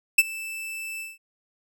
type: tone with ADSR envelope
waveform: 45% pulse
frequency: 2642 Hz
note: E7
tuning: 3 cents sharp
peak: -10 dBFS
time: 0.18-1.18 s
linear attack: 7 ms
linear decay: 35 ms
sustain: -22 dB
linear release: 180 ms
effects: none